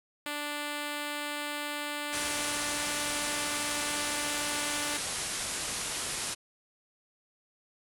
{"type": "tone", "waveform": "5% pulse", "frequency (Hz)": 293.7, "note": "D4", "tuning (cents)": 0, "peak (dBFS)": -22, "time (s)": [0.26, 4.97], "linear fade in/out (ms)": 2}
{"type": "low-pass noise", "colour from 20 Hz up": "white", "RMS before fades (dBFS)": -35, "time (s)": [2.12, 6.35], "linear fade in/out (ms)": 20, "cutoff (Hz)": 11000, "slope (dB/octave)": 96}
{"effects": []}